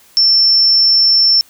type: tone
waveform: sine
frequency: 5380 Hz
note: E8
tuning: 34 cents sharp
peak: -7 dBFS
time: 0.17-1.41 s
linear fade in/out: 0 ms
effects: white hiss -47 dBFS RMS until 1.49 s